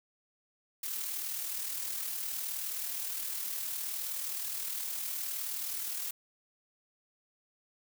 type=noise with amplitude modulation; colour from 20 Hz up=blue; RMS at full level=-35 dBFS; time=0.83-6.11 s; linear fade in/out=5 ms; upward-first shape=sine; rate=39.3 Hz; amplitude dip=40%; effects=none